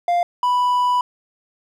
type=tone pair in turn; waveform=triangle; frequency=698.5 / 987.8 Hz; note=F5 / B5; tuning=0 / 0 cents; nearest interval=tritone; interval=600 cents; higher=second; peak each=-13 dBFS; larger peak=neither; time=0.08-0.23 / 0.43-1.01 s; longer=second; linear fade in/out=2 ms; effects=none